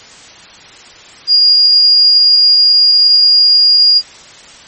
sine tone, 4844 Hz, D#8, 47 cents flat, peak -4 dBFS, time 1.27-4.02 s, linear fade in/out 50 ms, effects white hiss -36 dBFS RMS until 4.67 s + MP3 32 kbps

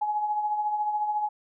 sine tone with tremolo, 842 Hz, G#5, 24 cents sharp, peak -22 dBFS, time 0.01-1.29 s, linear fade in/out 10 ms, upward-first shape triangle, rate 14 Hz, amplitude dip 55%, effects none

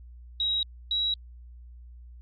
sine tone pair in turn, 3832 / 3874 Hz, A#7 / B7, +47 / -34 cents, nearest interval unison, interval 19 cents, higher second, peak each -24 dBFS, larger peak neither, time 0.4-0.63 / 0.91-1.14 s, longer neither, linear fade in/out 2 ms, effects added 60 Hz sine -44 dBFS peak until 2.21 s + Opus 48 kbps

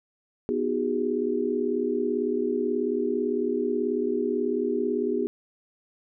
sine chord, G# minor seventh, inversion first, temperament equal with one note detuned, 246.9 / 311.1 / 370 / 408.2 Hz, B3 / D#4 / F#4 / G#4, 0 / 0 / 0 / -30 cents, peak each -29 / -32 / -29 / -27 dBFS, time 0.49-5.27 s, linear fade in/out 0 ms, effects none

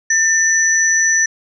sine tone pair together, 1796 / 5934 Hz, A6 / F#8, +35 / +4 cents, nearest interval octave + major sixth, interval 2069 cents, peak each -14 dBFS, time 0.1-1.26 s, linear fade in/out 5 ms, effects none

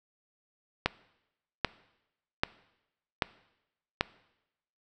click train, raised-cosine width 0.3 ms, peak -8 dBFS, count 5, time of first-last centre 0.86-4.01 s, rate 1.27 Hz, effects noise-tail reverb RT60 0.9 s tail -20 dB re dry

